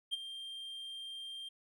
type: tone with ADSR envelope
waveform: triangle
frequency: 3181 Hz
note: G7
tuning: 25 cents sharp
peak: -29 dBFS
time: 0.11-1.49 s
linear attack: 27 ms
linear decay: 19 ms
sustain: -12 dB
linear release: 9 ms
effects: none